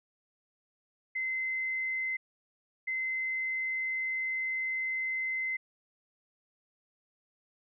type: tone bursts at uneven times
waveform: sine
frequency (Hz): 2060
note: C7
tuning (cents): -28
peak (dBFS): -30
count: 2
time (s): 1.15-2.17 / 2.87-5.57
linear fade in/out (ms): 10
effects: none